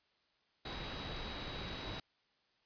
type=tone in noise; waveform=sine; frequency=3864 Hz; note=B7; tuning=39 cents flat; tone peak=-50 dBFS; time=0.65-2 s; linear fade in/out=5 ms; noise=pink; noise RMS=-43 dBFS; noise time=0.65-2 s; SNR=-10 dB; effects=white hiss -75 dBFS RMS until 2.65 s + resampled to 11025 Hz